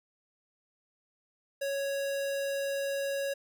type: tone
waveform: square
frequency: 554.4 Hz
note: C#5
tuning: in tune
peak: -31 dBFS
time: 1.61-3.34 s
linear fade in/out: 10 ms
effects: none